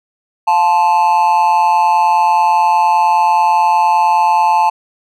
triangle tone with amplitude modulation, 875 Hz, A5, 10 cents flat, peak -3 dBFS, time 0.47-4.7 s, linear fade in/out 10 ms, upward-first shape sine, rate 169 Hz, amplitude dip 80%, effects none

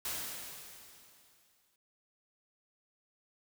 white noise with exponential decay, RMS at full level -36 dBFS, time 0.05-1.76 s, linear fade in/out 2 ms, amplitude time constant 370 ms, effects none

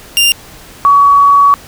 sawtooth / sine tone pair in turn, 2794 / 1129.5 Hz, F7 / C#6, 0 / +32 cents, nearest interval octave + major third, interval 1568 cents, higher first, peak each -3 dBFS, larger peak neither, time 0.17-0.32 / 0.85-1.54 s, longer second, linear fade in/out 0 ms, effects pink hiss -35 dBFS RMS until 1.67 s

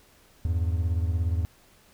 triangle beating tone pair, 82.41 / 99.41 Hz, E2 / G2, 0 / +25 cents, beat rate 17 Hz, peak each -22 / -28 dBFS, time 0.45-1.45 s, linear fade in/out 0 ms, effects pink hiss -58 dBFS RMS until 1.93 s

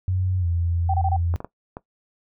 sine tone with pitch glide, 92.5 to 85.31 Hz, F#2 to F2, 0 to -40 cents, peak -20 dBFS, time 0.08-1.36 s, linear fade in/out 0 ms, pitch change -140 cents, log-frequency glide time 0.39-0.46 s
sine tone bursts, 774 Hz, G5, 22 cents flat, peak -21 dBFS, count 4, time 0.89-1.165 s, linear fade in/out 5 ms, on 50 ms, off 25 ms
clicks, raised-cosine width 1 ms, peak -19 dBFS, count 4, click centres 1.34 / 1.404 / 1.446 / 1.769 s
effects noise-tail reverb RT60 0.1 s tail -18 dB re dry

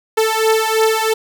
sawtooth beating tone pair, 440 / 443 Hz, A4 / A4, 0 / +12 cents, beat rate 3 Hz, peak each -12 dBFS, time 0.17-1.14 s, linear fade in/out 10 ms, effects none

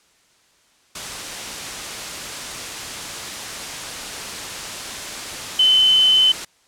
sine tone in noise, 3046 Hz, F#7, 50 cents sharp, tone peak -11 dBFS, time 5.59-6.32 s, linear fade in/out 5 ms, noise white, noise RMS -29 dBFS, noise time 0.95-6.45 s, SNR +15 dB, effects white hiss -58 dBFS RMS until 6.67 s + low-pass 8000 Hz 12 dB/octave

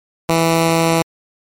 10% pulse tone, 164.81 Hz, E3, in tune, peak -4 dBFS, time 0.29-1.02 s, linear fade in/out 2 ms, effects MP3 64 kbps

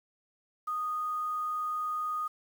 sine tone with quantisation, 1238 Hz, D#6, 9 cents flat, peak -30 dBFS, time 0.67-2.28 s, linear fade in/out 10 ms, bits 9, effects none

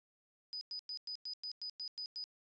sine tone bursts, 4978 Hz, D#8, in tune, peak -40 dBFS, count 10, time 0.53-2.24 s, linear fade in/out 0 ms, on 81 ms, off 100 ms, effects resampled to 16000 Hz

